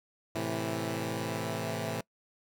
10% pulse chord, A minor, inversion none, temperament equal, 110 / 130.81 / 164.81 Hz, A2 / C3 / E3, 0 / 0 / 0 cents, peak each -27 / -30 / -28 dBFS, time 0.35-2.01 s, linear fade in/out 5 ms, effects noise-tail reverb RT60 0.1 s tail -24 dB re dry

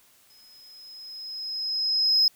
sine tone with exponential growth, 5110 Hz, D#8, 45 cents sharp, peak -14 dBFS, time 0.3-2.28 s, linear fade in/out 2 ms, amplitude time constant 430 ms, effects tanh soft clip ceiling -14 dBFS + white hiss -59 dBFS RMS until 2.35 s

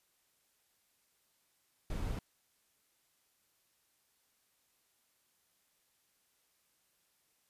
brown noise, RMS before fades -37 dBFS, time 1.9-2.19 s, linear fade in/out 2 ms, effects white hiss -75 dBFS RMS until 7.49 s + resampled to 32000 Hz

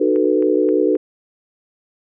sine chord, B dominant seventh, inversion first, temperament equal with one note detuned, 303.7 / 370 / 440 / 493.9 Hz, D#4 / F#4 / A4 / B4, -42 / 0 / 0 / 0 cents, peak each -18 / -18 / -18 / -20 dBFS, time 0-0.97 s, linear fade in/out 10 ms
click train, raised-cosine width 0.5 ms, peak -24 dBFS, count 4, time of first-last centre 0.16-0.954 s, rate 3.78 Hz
effects none

